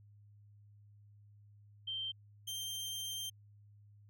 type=tone pair in turn; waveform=sine / sawtooth; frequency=3136 / 3154 Hz; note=G7 / G7; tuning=0 / +10 cents; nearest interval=unison; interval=10 cents; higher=second; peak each=-37 / -36 dBFS; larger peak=second; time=1.87-2.12 / 2.47-3.3 s; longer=second; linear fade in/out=10 ms; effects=added 103 Hz sine -58 dBFS peak until 4.09 s